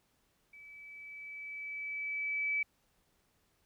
sine tone with level ramp, 2300 Hz, D7, 37 cents flat, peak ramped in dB -51 to -29 dBFS, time 0.53-2.63 s, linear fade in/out 5 ms, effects pink hiss -74 dBFS RMS until 3.65 s

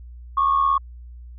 sine tone pair together, 1100 / 1178.1 Hz, C#6 / D6, -14 / +5 cents, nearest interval minor second, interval 119 cents, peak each -16 / -22 dBFS, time 0.37-0.78 s, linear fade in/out 5 ms, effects tanh soft clip ceiling -9 dBFS + added 60 Hz sine -37 dBFS peak until 1.38 s

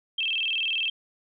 sine tone with vibrato, 2905 Hz, F#7, 32 cents flat, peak -24 dBFS, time 0.18-0.9 s, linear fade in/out 5 ms, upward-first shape square, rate 20 Hz, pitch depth 160 cents each way, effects none

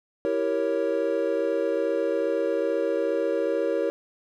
triangle chord, E diminished seventh, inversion none, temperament equal, 329.6 / 392 / 466.2 / 554.4 Hz, E4 / G4 / Bb4 / Db5, 0 / 0 / 0 / 0 cents, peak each -28 / -28 / -25 / -25 dBFS, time 0.25-3.9 s, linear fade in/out 0 ms, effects none

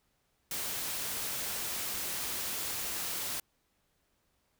white noise, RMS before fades -36 dBFS, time 0.51-3.4 s, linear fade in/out 2 ms, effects pink hiss -75 dBFS RMS until 4.59 s

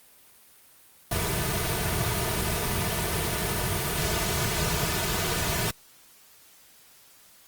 pink noise with comb filter, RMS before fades -27 dBFS, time 1.11-5.71 s, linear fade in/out 5 ms, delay 3.7 ms, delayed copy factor -0.9, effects white hiss -55 dBFS RMS until 7.47 s + Opus 32 kbps

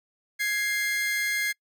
40% pulse tone pair together, 1661.2 / 2101 Hz, G#6 / C7, 0 / +7 cents, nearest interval major third, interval 407 cents, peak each -28 / -26 dBFS, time 0.39-1.53 s, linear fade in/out 20 ms, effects noise-tail reverb RT60 0.1 s tail -26 dB re dry

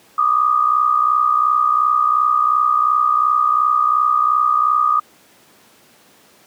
sine tone pair together, 1174.7 / 1237.5 Hz, D6 / D#6, 0 / -10 cents, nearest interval minor second, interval 90 cents, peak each -17 / -14 dBFS, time 0.18-5 s, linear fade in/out 5 ms, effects pink hiss -50 dBFS RMS until 6.46 s + high-pass 200 Hz 12 dB/octave

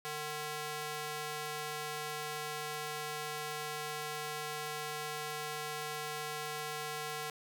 square tone with high-pass filter, 151.3 Hz, D#3, 48 cents flat, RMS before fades -40 dBFS, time 0.05-7.3 s, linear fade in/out 0 ms, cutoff 570 Hz, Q 0.54, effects none

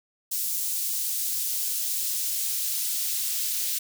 white noise with high-pass filter sweep, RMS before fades -28 dBFS, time 0.31-3.79 s, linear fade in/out 10 ms, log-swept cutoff 5800 to 3700 Hz, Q 0.71, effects none

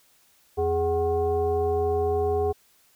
sine tone with frequency modulation, 415.3 Hz, G#4, in tune, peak -21 dBFS, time 0.57-2.53 s, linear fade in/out 20 ms, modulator 331 Hz, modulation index 0.87, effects white hiss -61 dBFS RMS until 2.95 s

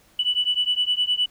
sine beating tone pair, 2960 / 2969.7 Hz, F#7 / F#7, 0 / +6 cents, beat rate 9.7 Hz, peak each -22 dBFS, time 0.19-1.26 s, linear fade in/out 5 ms, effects tanh soft clip ceiling -12 dBFS + pink hiss -57 dBFS RMS until 1.3 s

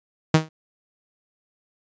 sawtooth tone with exponential decay, 157.9 Hz, D#3, 26 cents sharp, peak -6 dBFS, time 0.34-0.49 s, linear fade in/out 5 ms, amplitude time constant 31 ms, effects resampled to 16000 Hz

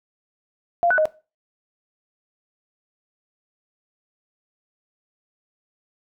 sine tone with pitch steps, 692 / 1491 / 622 Hz, F5 / F#6 / D#5, -16 / +13 / -1 cents, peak -15 dBFS, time 0.83-1.055 s, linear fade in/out 0 ms, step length 75 ms, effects noise-tail reverb RT60 0.3 s tail -18 dB re dry

